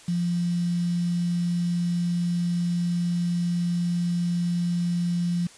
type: tone with quantisation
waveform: sine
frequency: 174 Hz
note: F3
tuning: 6 cents flat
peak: -22 dBFS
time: 0.08-5.47 s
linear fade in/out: 5 ms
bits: 7
effects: white hiss -49 dBFS RMS until 5.57 s + resampled to 22050 Hz

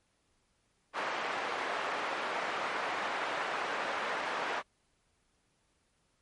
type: band-pass noise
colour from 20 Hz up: pink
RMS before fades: -35 dBFS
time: 0.93-4.63 s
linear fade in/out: 50 ms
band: 670 to 1900 Hz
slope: 12 dB/octave
effects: pink hiss -74 dBFS RMS until 6.21 s + MP3 48 kbps

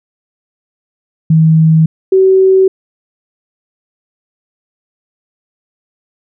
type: tone pair in turn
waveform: sine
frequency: 159.8 / 380.1 Hz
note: D#3 / F#4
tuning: +47 / +47 cents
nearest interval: octave + minor third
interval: 1500 cents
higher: second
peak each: -4 dBFS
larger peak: neither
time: 1.3-1.86 / 2.12-2.68 s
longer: neither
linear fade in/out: 5 ms
effects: none

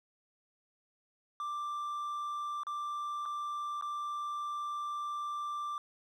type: tone with dropouts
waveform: triangle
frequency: 1179 Hz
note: D6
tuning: 6 cents sharp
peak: -33 dBFS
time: 1.4-5.78 s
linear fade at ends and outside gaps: 1 ms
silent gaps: 2.634-2.668 / 3.255-3.259 / 3.812-3.823 s
effects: none

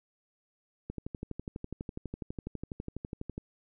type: click train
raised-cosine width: 3 ms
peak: -24 dBFS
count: 31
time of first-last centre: 0.9-3.379 s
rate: 12.1 Hz
effects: none

